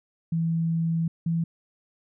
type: tone pair in turn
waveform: sine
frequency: 164.81 / 166.15 Hz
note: E3 / E3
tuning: 0 / +14 cents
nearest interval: unison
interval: 14 cents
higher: second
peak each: -22 dBFS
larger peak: neither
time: 0.32-1.08 / 1.26-1.44 s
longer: first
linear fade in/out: 5 ms
effects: none